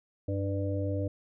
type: harmonic tone with a mistuned harmonic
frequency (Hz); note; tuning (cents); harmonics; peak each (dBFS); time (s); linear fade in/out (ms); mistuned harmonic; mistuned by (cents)
99; G2; +18; 1 / 3 / 5 / 6; -30 / -35 / -37 / -38; 0.28-1.08; 5; 1; -42
effects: none